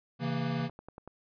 square chord, A# diminished, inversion first, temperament equal with one note detuned, 135.5 / 164.81 / 233.1 Hz, C#3 / E3 / A#3, -39 / 0 / 0 cents, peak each -35 dBFS, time 0.19-0.7 s, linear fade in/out 50 ms
click train, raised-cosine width 1 ms, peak -31 dBFS, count 6, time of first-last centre 0.6-1.076 s, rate 10.5 Hz
effects resampled to 11025 Hz

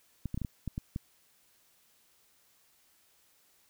clicks, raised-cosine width 5 ms, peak -22 dBFS, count 8, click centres 0.257 / 0.344 / 0.376 / 0.417 / 0.448 / 0.677 / 0.779 / 0.961 s, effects white hiss -67 dBFS RMS until 3.69 s

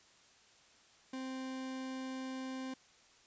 40% pulse tone, 261.4 Hz, C4, 1 cent flat, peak -39 dBFS, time 1.13-2.74 s, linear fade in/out 5 ms, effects white hiss -64 dBFS RMS until 3.26 s + resampled to 16000 Hz

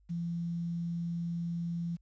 sine tone with quantisation, 170 Hz, F3, 46 cents flat, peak -32 dBFS, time 0.09-1.97 s, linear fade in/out 20 ms, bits 10, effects added 50 Hz sine -62 dBFS peak until 2.01 s + resampled to 16000 Hz

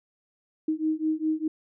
sine beating tone pair, 311.1 / 316 Hz, D#4 / D#4, 0 / +27 cents, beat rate 4.9 Hz, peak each -27 / -27 dBFS, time 0.68-1.48 s, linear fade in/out 5 ms, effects none

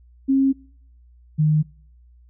sine tone pair in turn, 269.7 / 153.34 Hz, C#4 / D#3, -47 / -25 cents, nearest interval minor seventh, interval 978 cents, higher first, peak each -14 dBFS, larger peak neither, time 0.28-0.53 / 1.38-1.63 s, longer neither, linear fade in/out 20 ms, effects noise-tail reverb RT60 0.6 s tail -26 dB re dry + added 60 Hz sine -48 dBFS peak until 2.29 s

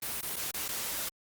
white noise with dropouts, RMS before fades -35 dBFS, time 0.02-1.09 s, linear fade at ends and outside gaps 5 ms, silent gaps 0.211-0.227 / 0.36-0.364 / 0.512-0.54 / 0.682-0.687 s, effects Opus 32 kbps

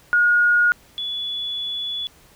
sine tone pair in turn, 1438 / 3420 Hz, F#6 / A7, -50 / -50 cents, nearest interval octave + minor third, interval 1500 cents, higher second, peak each -13 / -24 dBFS, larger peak first, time 0.13-0.72 / 0.98-2.07 s, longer second, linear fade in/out 0 ms, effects pink hiss -52 dBFS RMS until 2.35 s

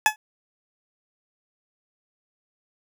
20% pulse tone with exponential decay, 856 Hz, A5, 48 cents flat, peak -6 dBFS, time 0.06-0.16 s, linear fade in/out 1 ms, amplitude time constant 20 ms, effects none

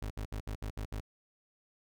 30% pulse tone bursts, 51.91 Hz, G#1, in tune, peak -33 dBFS, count 7, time 0.02-1.003 s, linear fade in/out 5 ms, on 83 ms, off 67 ms, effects none

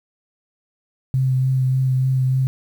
sine tone with vibrato, 130.5 Hz, C3, 4 cents flat, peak -15 dBFS, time 1.14-2.47 s, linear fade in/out 0 ms, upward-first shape sine, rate 3.4 Hz, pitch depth 16 cents each way, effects 8-bit

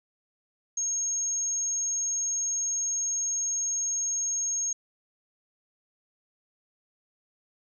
sine tone, 6520 Hz, G#8, 33 cents flat, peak -26 dBFS, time 0.77-4.73 s, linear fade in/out 5 ms, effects none

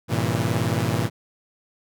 sawtooth chord, G diminished seventh, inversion none, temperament equal with one note detuned, 98 / 116.54 / 135.11 / 164.81 Hz, G2 / Bb2 / Db3 / Fb3, 0 / 0 / -44 / 0 cents, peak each -24 / -20 / -25 / -23 dBFS, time 0.08-1.1 s, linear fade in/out 50 ms, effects none

